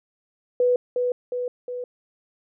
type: tone with echo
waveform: sine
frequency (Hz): 493.9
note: B4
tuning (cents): 0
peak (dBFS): -16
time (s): 0.6-0.76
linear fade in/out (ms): 2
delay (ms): 360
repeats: 3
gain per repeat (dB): -4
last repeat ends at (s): 1.84
effects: none